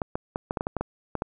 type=clicks; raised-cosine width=1 ms; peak=-13 dBFS; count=11; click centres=0.018 / 0.155 / 0.359 / 0.509 / 0.572 / 0.609 / 0.669 / 0.767 / 0.81 / 1.153 / 1.221 s; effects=none